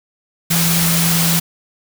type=tone in noise; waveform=sine; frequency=167.7 Hz; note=E3; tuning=30 cents sharp; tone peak=-16 dBFS; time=0.5-1.4 s; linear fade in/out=10 ms; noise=white; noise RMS=-17 dBFS; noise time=0.5-1.4 s; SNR=-2 dB; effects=none